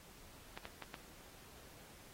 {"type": "clicks", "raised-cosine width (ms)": 0.3, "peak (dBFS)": -29, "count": 4, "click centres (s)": [0.575, 0.654, 0.823, 0.942], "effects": ["pink hiss -59 dBFS RMS until 2.13 s", "AAC 48 kbps"]}